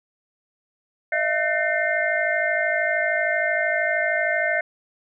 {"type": "tone cluster", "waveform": "sine", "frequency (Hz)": [621, 674, 1519, 1802, 2107], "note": ["D#5", "E5", "F#6", "A6", "C7"], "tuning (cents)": [-3, 38, 45, 41, 12], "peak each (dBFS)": -26, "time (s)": [1.12, 4.61], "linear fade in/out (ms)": 5, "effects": []}